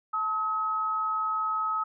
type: tone pair together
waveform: sine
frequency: 880 / 1277.4 Hz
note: A5 / D#6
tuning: 0 / +45 cents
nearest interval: tritone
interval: 645 cents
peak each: -35 / -26 dBFS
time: 0.13-1.84 s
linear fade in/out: 10 ms
effects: none